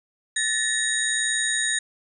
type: tone cluster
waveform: sine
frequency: 1746 / 1867 / 3789 / 6780 / 8740 Hz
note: A6 / A#6 / A#7 / G#8 / C#9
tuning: -14 / +2 / +27 / +35 / -26 cents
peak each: -28 dBFS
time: 0.36-1.79 s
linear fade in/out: 5 ms
effects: none